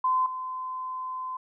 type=tone with level steps; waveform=sine; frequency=1027 Hz; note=C6; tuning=33 cents flat; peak=-21 / -31 dBFS; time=0.04-1.37 s; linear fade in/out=5 ms; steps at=0.26 s; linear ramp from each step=2 ms; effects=none